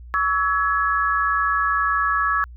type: tone cluster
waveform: sine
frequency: 1129 / 1309 / 1684 Hz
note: C#6 / E6 / G#6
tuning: +31 / -13 / +24 cents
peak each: -22 dBFS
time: 0.14-2.44 s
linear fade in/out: 0 ms
effects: added 60 Hz sine -37 dBFS peak until 2.56 s